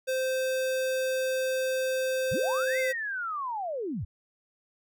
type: tone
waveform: square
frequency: 520 Hz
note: C5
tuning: 11 cents flat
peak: -27 dBFS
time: 0.07-2.93 s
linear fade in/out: 20 ms
type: linear two-way sweep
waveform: sine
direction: up then down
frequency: 65 to 2126 to 65 Hz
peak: -30 dBFS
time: 2.31-4.05 s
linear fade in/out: 10 ms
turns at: 2.79 s
effects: none